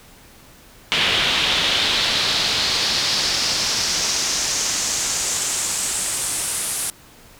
brown noise with band-pass filter sweep, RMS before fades -21 dBFS, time 0.92-6.9 s, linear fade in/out 0 ms, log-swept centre 3100 to 9800 Hz, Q 2.7, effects pink hiss -47 dBFS RMS until 7.39 s

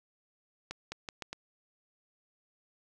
accelerating click train, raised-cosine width 0.2 ms, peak -21 dBFS, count 5, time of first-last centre 0.71-1.33 s, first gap 210 ms, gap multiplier 0.8, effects none

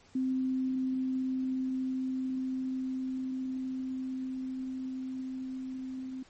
sine tone with level ramp, 260 Hz, C4, 11 cents flat, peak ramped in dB -27 to -36 dBFS, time 0.15-6.23 s, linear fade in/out 5 ms, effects pink hiss -60 dBFS RMS until 6.29 s + MP3 32 kbps

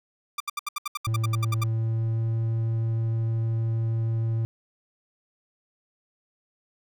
sawtooth tone bursts, 1185 Hz, D6, 15 cents sharp, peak -23 dBFS, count 14, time 0.38-1.638 s, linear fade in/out 5 ms, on 23 ms, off 72 ms
triangle tone with pitch glide, 112 to 113.3 Hz, A2 to A#2, +31 to -49 cents, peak -21 dBFS, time 1.07-4.45 s, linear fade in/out 0 ms, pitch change +20 cents, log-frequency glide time 1.55-2.3 s
effects none

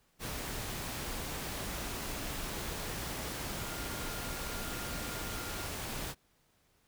sine tone in noise, 1406 Hz, F6, 11 cents sharp, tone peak -48 dBFS, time 3.56-5.69 s, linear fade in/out 50 ms, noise pink, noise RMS -39 dBFS, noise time 0.19-6.15 s, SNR -12 dB, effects pink hiss -71 dBFS RMS until 6.87 s

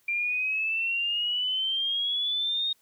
sine exponential sweep, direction up, 2371 to 3729 Hz, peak -25 dBFS, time 0.08-2.73 s, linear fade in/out 5 ms, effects white hiss -66 dBFS RMS until 2.81 s

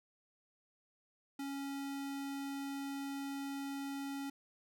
square tone, 277.2 Hz, C#4, in tune, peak -40 dBFS, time 1.39-4.3 s, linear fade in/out 5 ms, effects none

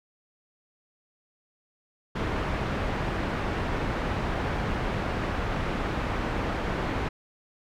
pink low-pass noise, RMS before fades -29 dBFS, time 2.15-7.09 s, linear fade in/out 10 ms, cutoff 2000 Hz, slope 12 dB/octave, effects none

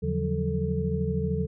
sine tone cluster, 81 / 142.5 / 172.7 / 185.7 / 440.2 Hz, E2 / C#3 / F3 / F#3 / A4, -30 / +48 / -19 / +7 / +1 cents, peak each -31 dBFS, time 0.02-1.47 s, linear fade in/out 20 ms, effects none

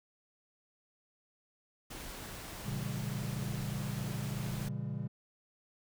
pink noise, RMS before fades -45 dBFS, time 1.9-4.69 s, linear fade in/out 10 ms
triangle chord, A# diminished seventh, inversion none, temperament just, 116.54 / 139.85 / 167.82 / 201.4 Hz, A#2 / C#3 / E3 / G3, 0 / +16 / +31 / +47 cents, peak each -38 / -37 / -42 / -40 dBFS, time 2.65-5.08 s, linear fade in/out 10 ms
effects none

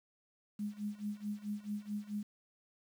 sine tone with tremolo, 207.7 Hz, G#3, in tune, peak -34 dBFS, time 0.59-2.23 s, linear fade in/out 5 ms, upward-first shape sine, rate 4.6 Hz, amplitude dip 90%, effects 10-bit

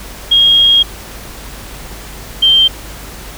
sine tone pair in turn, 3261 / 3146 Hz, G#7 / G7, -32 / +6 cents, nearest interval minor second, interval 62 cents, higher first, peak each -5 dBFS, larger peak neither, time 0.31-0.83 / 2.42-2.68 s, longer first, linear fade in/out 10 ms, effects added 50 Hz sine -32 dBFS peak until 3.37 s + pink hiss -31 dBFS RMS until 3.37 s

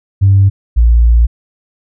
sine tone pair in turn, 98 / 57.9 Hz, G2 / A#1, 0 / -11 cents, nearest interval major sixth, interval 911 cents, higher first, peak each -3 dBFS, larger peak neither, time 0.21-0.5 / 0.76-1.27 s, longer second, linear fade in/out 20 ms, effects tanh soft clip ceiling 0 dBFS

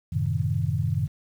sine chord, F# diminished seventh, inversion none, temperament equal, 92.5 / 110 / 130.81 / 155.56 Hz, F#2 / A2 / C3 / Eb3, 0 / 0 / 0 / 0 cents, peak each -28 dBFS, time 0.12-1.08 s, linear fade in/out 10 ms, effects 9-bit

